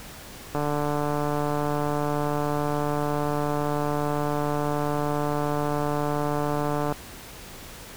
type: click train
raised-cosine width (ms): 1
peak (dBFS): -13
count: 938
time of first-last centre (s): 0.55-6.924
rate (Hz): 147
effects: pink hiss -42 dBFS RMS until 7.96 s